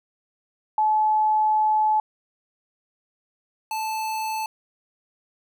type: tone pair in turn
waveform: sine / square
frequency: 860 / 875.5 Hz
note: A5 / A5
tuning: -40 / -9 cents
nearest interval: unison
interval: 31 cents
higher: second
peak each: -17 / -26 dBFS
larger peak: first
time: 0.78-2 / 3.71-4.46 s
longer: first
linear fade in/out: 2 ms
effects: none